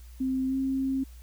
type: tone with pitch glide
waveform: sine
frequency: 261.6 to 266.8 Hz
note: C4 to C4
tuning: 0 to +34 cents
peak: -25 dBFS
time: 0.2-1.04 s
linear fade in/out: 10 ms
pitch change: +34 cents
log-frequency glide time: 0.47-0.55 s
effects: added 60 Hz sine -44 dBFS peak until 1.22 s + white hiss -59 dBFS RMS until 1.22 s